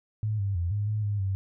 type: tone with pitch steps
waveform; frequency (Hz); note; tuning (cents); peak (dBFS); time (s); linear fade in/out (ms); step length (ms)
sine; 107.4 / 99.1 / 86.2 / 103.3 / 106.7 / 102.9 / 96.6; A2 / G2 / F2 / G#2 / G#2 / G#2 / G2; -41 / +19 / -22 / -9 / +47 / -16 / -25; -25; 0.23-1.35; 0; 160
effects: none